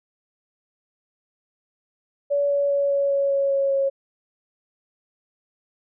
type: tone with pitch steps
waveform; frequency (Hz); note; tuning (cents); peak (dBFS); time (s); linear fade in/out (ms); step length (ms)
sine; 570 / 566.7 / 563.5 / 560.2 / 557 / 553.8 / 550.6 / 547.4; C#5 / C#5 / C#5 / C#5 / C#5 / C#5 / C#5 / C#5; +48 / +38 / +28 / +18 / +8 / -2 / -12 / -22; -18; 2.3-3.9; 20; 200
effects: none